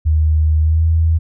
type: tone with pitch glide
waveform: sine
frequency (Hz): 77.78 to 81.18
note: D#2 to E2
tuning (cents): 0 to -26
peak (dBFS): -10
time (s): 0.05-1.19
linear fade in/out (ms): 20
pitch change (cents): +74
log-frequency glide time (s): 0.61-0.84
effects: none